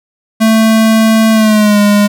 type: tone with pitch glide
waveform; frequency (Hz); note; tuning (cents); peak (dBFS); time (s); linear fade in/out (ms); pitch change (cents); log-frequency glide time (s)
square; 221.7 to 205.7; A3 to G#3; +13 to -16; -6; 0.4-2.08; 20; -129; 1.32-1.79
effects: none